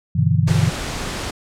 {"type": "chord", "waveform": "sine", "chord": "E minor seventh", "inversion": "first", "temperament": "just", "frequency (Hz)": [98.89, 123.61, 148.33, 164.81], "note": ["G2", "B2", "D3", "E3"], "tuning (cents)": [16, 2, 18, 0], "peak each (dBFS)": -19, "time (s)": [0.15, 0.7], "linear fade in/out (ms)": 10}
{"type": "noise", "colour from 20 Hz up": "pink", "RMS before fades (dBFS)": -26, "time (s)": [0.47, 1.31], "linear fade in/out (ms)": 10}
{"effects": ["low-pass 8000 Hz 12 dB/octave"]}